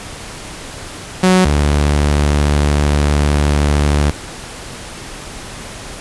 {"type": "tone pair in turn", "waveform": "sawtooth", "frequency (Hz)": [185, 73.14], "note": ["F#3", "D2"], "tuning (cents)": [0, -7], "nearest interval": "octave + major third", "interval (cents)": 1607, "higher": "first", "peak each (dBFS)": [-4, -7], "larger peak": "first", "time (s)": [[1.23, 1.45], [1.45, 4.11]], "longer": "second", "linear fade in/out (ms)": 5, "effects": ["pink hiss -30 dBFS RMS until 6 s", "resampled to 24000 Hz"]}